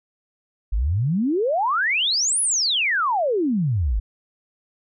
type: exponential two-way sweep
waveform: sine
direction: up then down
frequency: 46.2 to 10548 to 46.2 Hz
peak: -18 dBFS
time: 0.72-4 s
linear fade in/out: 10 ms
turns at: 2.41 s
effects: none